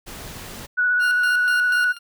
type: noise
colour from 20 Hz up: pink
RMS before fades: -36 dBFS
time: 0.06-0.67 s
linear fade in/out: 20 ms
type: tone with vibrato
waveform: sine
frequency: 1472 Hz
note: F#6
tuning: 9 cents flat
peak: -16 dBFS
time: 0.77-1.93 s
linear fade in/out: 20 ms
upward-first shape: square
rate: 15 Hz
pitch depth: 12 cents each way
type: tone with tremolo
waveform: 20% pulse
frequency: 1405 Hz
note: F6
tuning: 10 cents sharp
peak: -21 dBFS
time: 0.99-1.99 s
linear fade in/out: 50 ms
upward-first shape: square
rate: 4.1 Hz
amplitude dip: 75%
effects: none